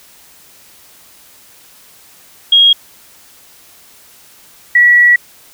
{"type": "tone pair in turn", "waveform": "sine", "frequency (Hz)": [3272, 1936.6], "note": ["G#7", "B6"], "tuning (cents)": [-26, -34], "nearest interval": "major sixth", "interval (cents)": 908, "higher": "first", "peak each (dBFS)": -4, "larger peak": "neither", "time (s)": [[2.52, 2.73], [4.75, 5.16]], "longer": "second", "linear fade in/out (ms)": 5, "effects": ["white hiss -43 dBFS RMS until 5.53 s"]}